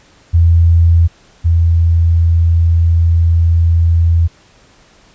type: tone pair in turn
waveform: sine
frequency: 84 / 83.67 Hz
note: E2 / E2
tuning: +33 / +26 cents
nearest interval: unison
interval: 7 cents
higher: first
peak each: -5 / -7 dBFS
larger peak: first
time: 0.33-1.08 / 1.44-4.28 s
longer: second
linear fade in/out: 20 ms
effects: pink hiss -47 dBFS RMS until 5.14 s + resampled to 16000 Hz